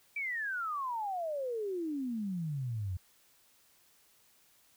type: exponential sweep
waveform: sine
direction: down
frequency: 2354 to 87.31 Hz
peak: -33 dBFS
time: 0.16-2.97 s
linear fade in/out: 5 ms
effects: white hiss -66 dBFS RMS until 4.76 s